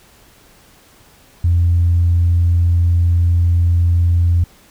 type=tone; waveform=sine; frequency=86.1 Hz; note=F2; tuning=24 cents flat; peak=-9 dBFS; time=1.44-4.44 s; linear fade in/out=5 ms; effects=tanh soft clip ceiling -6 dBFS + pink hiss -48 dBFS RMS until 4.7 s